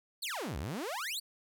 sawtooth exponential two-way sweep, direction down then up, 4717 to 60.5 to 4717 Hz, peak -32 dBFS, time 0.22-1.2 s, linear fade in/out 10 ms, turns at 0.58 s, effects none

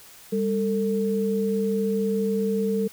sine tone pair together, 199.38 / 447.6 Hz, G3 / A4, +30 / +30 cents, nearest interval octave + major second, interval 1400 cents, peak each -24 / -24 dBFS, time 0.32-2.88 s, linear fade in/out 10 ms, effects white hiss -48 dBFS RMS until 2.92 s

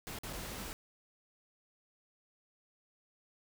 pink noise with dropouts, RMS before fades -43 dBFS, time 0.07-0.73 s, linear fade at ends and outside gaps 0 ms, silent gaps 0.187-0.234 / 0.328-0.332 s, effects none

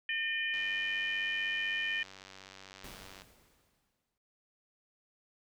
harmonic tone, 606 Hz, D#5, 46 cents flat, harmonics 3 / 4 / 5, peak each -34 / -36 / -38 dBFS, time 0.09-2.03 s, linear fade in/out 2 ms
click train, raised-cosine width 0.2 ms, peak -32 dBFS, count 258, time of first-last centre 0.54-3.22 s, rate 95.9 Hz
pink noise with exponential decay, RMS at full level -48 dBFS, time 2.84-4.18 s, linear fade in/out 2 ms, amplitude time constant 290 ms
effects none

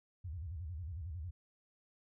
sine tone with vibrato, 82.41 Hz, E2, in tune, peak -40 dBFS, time 0.24-1.31 s, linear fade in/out 10 ms, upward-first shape square, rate 11 Hz, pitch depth 190 cents each way, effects none

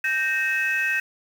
sine tone cluster, 1560 / 1857 / 2581 Hz, G6 / A#6 / E7, -9 / -7 / -37 cents, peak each -24 dBFS, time 0.04-1 s, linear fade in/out 5 ms, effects tanh soft clip ceiling -15 dBFS + 7-bit

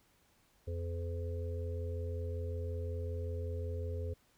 harmonic tone, 85.4 Hz, F2, 38 cents flat, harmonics 1 / 3 / 5 / 6, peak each -36 / -52 / -45 / -46 dBFS, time 0.67-4.14 s, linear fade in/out 10 ms, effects pink hiss -70 dBFS RMS until 4.37 s

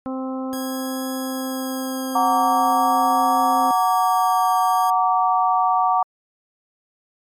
harmonic tone, 261.6 Hz, C4, in tune, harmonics 1 / 2 / 3 / 4 / 5, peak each -25 / -31 / -35 / -37 / -39 dBFS, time 0.06-3.71 s, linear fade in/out 0 ms
5% pulse tone with vibrato, 1641 Hz, G#6, 21 cents flat, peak -22 dBFS, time 0.53-4.9 s, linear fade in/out 0 ms, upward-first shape triangle, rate 0.43 Hz, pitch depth 25 cents each way
sine chord, Gb augmented, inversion none, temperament just, 740 / 925 / 1156.2 Hz, Gb5 / Bb5 / D6, 0 / -14 / -27 cents, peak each -18 / -21 / -20 dBFS, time 2.15-6.03 s, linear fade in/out 5 ms
effects MP3 64 kbps

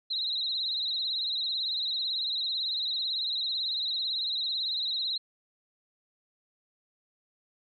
sine tone with vibrato, 3951 Hz, B7, in tune, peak -28 dBFS, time 0.1-5.18 s, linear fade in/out 10 ms, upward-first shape triangle, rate 18 Hz, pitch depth 110 cents each way, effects none

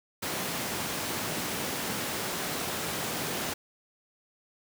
pink high-pass noise, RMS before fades -33 dBFS, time 0.22-3.54 s, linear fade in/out 10 ms, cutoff 160 Hz, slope 12 dB/octave, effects none

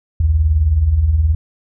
sine beating tone pair, 60.3 / 79.3 Hz, B1 / D#2, -41 / +33 cents, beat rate 19 Hz, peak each -19 / -11 dBFS, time 0.2-1.35 s, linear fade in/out 5 ms, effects none

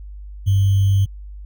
sine tone with sample-and-hold, 98 Hz, G2, in tune, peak -12 dBFS, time 0.46-1.06 s, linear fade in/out 20 ms, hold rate 3150 Hz, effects added 50 Hz sine -32 dBFS peak until 1.45 s

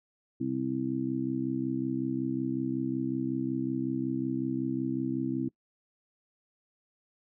harmonic tone, 65.41 Hz, C2, in tune, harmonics 2 / 3 / 4 / 5, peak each -37 / -39 / -31 / -33 dBFS, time 0.4-5.49 s, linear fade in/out 10 ms, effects noise-tail reverb RT60 0.1 s tail -23 dB re dry

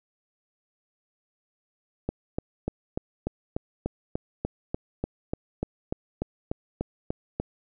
click train, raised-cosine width 2 ms, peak -14 dBFS, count 19, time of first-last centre 2.09-7.4 s, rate 3.39 Hz, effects none

